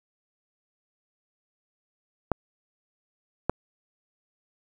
clicks, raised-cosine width 1 ms, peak -8 dBFS, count 2, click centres 2.317 / 3.496 s, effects 8-bit

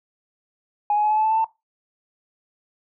sine tone with pitch steps, 830.6 / 839.3 / 848.1 / 856.9 / 865.9 / 874.9 / 884.1 / 893.3 Hz, G#5 / G#5 / G#5 / A5 / A5 / A5 / A5 / A5, 0 / +18 / +36 / -46 / -28 / -10 / +8 / +26 cents, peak -16 dBFS, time 0.9-1.444 s, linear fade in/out 2 ms, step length 68 ms, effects noise-tail reverb RT60 0.2 s tail -18 dB re dry + tanh soft clip ceiling -12 dBFS

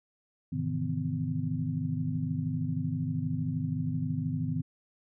sine tone cluster, 104.8 / 128.8 / 155 / 167.8 / 253.4 Hz, G#2 / C3 / D#3 / E3 / B3, +16 / -27 / -6 / +31 / +45 cents, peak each -36 / -37 / -32 / -38 / -35 dBFS, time 0.52-4.62 s, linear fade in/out 10 ms, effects none

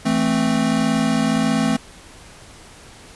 square chord, A minor, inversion second, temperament equal, 164.81 / 220 / 261.6 Hz, E3 / A3 / C4, 0 / 0 / 0 cents, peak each -25 / -20 / -21 dBFS, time 0.05-1.77 s, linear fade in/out 10 ms, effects pink hiss -43 dBFS RMS until 3.15 s + resampled to 24000 Hz

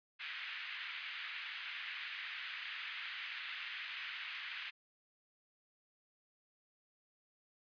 pink band-pass noise, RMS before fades -45 dBFS, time 0.19-4.71 s, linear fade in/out 20 ms, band 1700 to 3200 Hz, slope 24 dB/octave, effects resampled to 11025 Hz

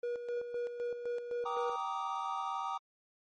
triangle tone with tremolo, 480.8 Hz, B4, 46 cents flat, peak -31 dBFS, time 0.03-1.76 s, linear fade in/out 5 ms, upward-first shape square, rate 3.9 Hz, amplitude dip 55%
triangle chord, Eb major seventh, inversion first, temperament just, 777.8 / 933.4 / 1166.7 / 1244.5 Hz, G5 / Bb5 / D6 / Eb6, -14 / +2 / -12 / 0 cents, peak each -38 dBFS, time 1.45-2.78 s, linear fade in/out 10 ms
effects MP3 32 kbps

